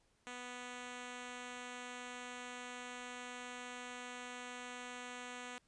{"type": "tone", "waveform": "5% pulse", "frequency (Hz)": 246.9, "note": "B3", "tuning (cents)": 0, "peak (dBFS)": -34, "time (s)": [0.27, 5.58], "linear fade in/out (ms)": 0, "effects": ["pink hiss -75 dBFS RMS until 5.67 s", "resampled to 22050 Hz"]}